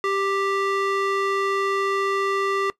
square tone with band-pass filter, 392.8 Hz, G4, 4 cents sharp, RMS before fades -23 dBFS, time 0.04-2.7 s, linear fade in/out 0 ms, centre 1300 Hz, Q 0.92, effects noise-tail reverb RT60 0.1 s tail -19 dB re dry

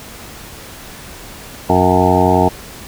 harmonic tone with a mistuned harmonic, 91.5 Hz, F#2, 19 cents flat, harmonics 1 / 2 / 3 / 4 / 5 / 7 / 8 / 9 / 10, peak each -18 / -18 / -18 / -18 / -18 / -18 / -18 / -18 / -18 dBFS, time 1.69-2.49 s, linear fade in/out 10 ms, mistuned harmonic 10, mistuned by -26 cents, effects pink hiss -34 dBFS RMS until 2.87 s

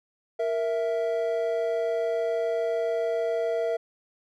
triangle tone pair together, 466 / 659 Hz, A#4 / E5, -1 / -1 cents, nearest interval tritone, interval 600 cents, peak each -25 dBFS, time 0.39-3.77 s, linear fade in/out 10 ms, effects none

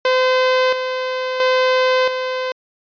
sawtooth tone with tremolo, 513 Hz, C5, 34 cents flat, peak -9 dBFS, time 0.05-2.52 s, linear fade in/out 2 ms, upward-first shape square, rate 0.74 Hz, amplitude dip 55%, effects resampled to 11025 Hz

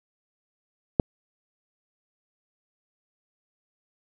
click, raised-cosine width 2 ms, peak -4 dBFS, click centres 0.998 s, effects none

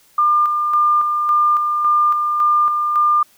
sine tone with tremolo, 1200 Hz, D6, 37 cents sharp, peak -11 dBFS, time 0.18-3.23 s, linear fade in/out 5 ms, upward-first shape square, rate 1.8 Hz, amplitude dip 40%, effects white hiss -53 dBFS RMS until 3.37 s

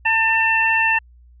harmonic tone, 897 Hz, A5, 33 cents sharp, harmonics 1 / 2 / 3, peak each -21 / -18 / -18 dBFS, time 0.05-0.99 s, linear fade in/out 10 ms, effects added 60 Hz sine -45 dBFS peak until 1.4 s

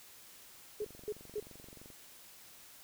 sine tone bursts, 421.5 Hz, G#4, 26 cents sharp, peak -34 dBFS, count 3, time 0.8-1.401 s, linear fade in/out 5 ms, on 47 ms, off 230 ms
click train, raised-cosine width 2 ms, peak -40 dBFS, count 26, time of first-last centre 0.82-1.902 s, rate 23.1 Hz
effects white hiss -56 dBFS RMS until 2.83 s

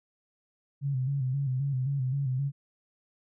sine tone with vibrato, 134.2 Hz, C3, 44 cents sharp, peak -26 dBFS, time 0.81-2.52 s, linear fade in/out 50 ms, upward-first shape square, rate 3.8 Hz, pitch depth 74 cents each way, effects none

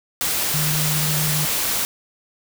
sine tone in noise, 151.9 Hz, D#3, 41 cents flat, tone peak -22 dBFS, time 0.54-1.45 s, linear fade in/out 0 ms, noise white, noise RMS -22 dBFS, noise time 0.21-1.85 s, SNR -3 dB, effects none

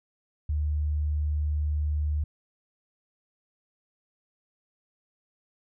sine tone, 75 Hz, D2, 37 cents sharp, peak -24 dBFS, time 0.49-2.24 s, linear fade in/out 5 ms, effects none

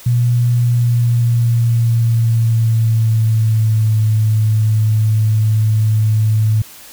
sine tone with pitch glide, 120.6 to 108.69 Hz, B2 to A2, -41 to -21 cents, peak -10 dBFS, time 0.06-6.62 s, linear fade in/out 5 ms, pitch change -180 cents, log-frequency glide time 0.64-4.01 s, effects white hiss -38 dBFS RMS until 6.92 s

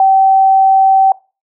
sine tone, 771 Hz, G5, 29 cents flat, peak -5 dBFS, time 0-1.12 s, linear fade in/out 2 ms, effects noise-tail reverb RT60 0.3 s tail -22 dB re dry

